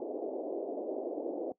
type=band-pass noise; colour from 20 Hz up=pink; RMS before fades=-37 dBFS; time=0-1.52 s; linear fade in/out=2 ms; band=290 to 670 Hz; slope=48 dB/octave; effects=noise-tail reverb RT60 0.1 s tail -19 dB re dry